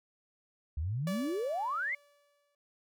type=exponential sweep; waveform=sine; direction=up; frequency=69.3 to 2217 Hz; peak=-31 dBFS; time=0.77-1.95 s; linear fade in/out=5 ms
type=tone with exponential decay; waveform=sawtooth; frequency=577 Hz; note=D5; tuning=31 cents flat; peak=-32 dBFS; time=1.07-2.55 s; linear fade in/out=2 ms; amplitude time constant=320 ms
effects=none